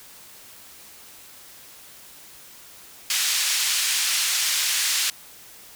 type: band-pass noise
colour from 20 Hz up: white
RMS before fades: -23 dBFS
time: 3.1-5.1 s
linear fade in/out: 2 ms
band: 2000 to 7500 Hz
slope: 12 dB/octave
effects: white hiss -46 dBFS RMS until 5.75 s